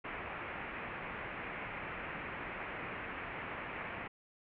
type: low-pass noise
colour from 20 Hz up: white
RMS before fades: -43 dBFS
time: 0.04-4.08 s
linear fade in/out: 10 ms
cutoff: 2500 Hz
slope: 48 dB/octave
effects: none